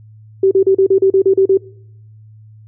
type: tone bursts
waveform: sine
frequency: 385.5 Hz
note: G4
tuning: 29 cents flat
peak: -7 dBFS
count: 10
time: 0.43-1.574 s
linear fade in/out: 5 ms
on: 82 ms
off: 36 ms
effects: noise-tail reverb RT60 0.8 s tail -23 dB re dry + added 108 Hz sine -38 dBFS peak until 2.67 s